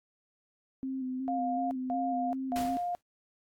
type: tone with vibrato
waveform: sine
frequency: 260.5 Hz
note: C4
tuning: 7 cents flat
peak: -32 dBFS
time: 0.83-2.77 s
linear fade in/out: 0 ms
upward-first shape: square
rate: 2.7 Hz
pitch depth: 27 cents each way
type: tone bursts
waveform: sine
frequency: 706 Hz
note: F5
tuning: 19 cents sharp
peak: -30 dBFS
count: 3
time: 1.28-2.95 s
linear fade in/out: 0 ms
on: 430 ms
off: 190 ms
type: noise with exponential decay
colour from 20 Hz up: pink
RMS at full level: -37 dBFS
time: 2.56-3.01 s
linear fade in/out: 0 ms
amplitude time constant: 96 ms
effects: AAC 64 kbps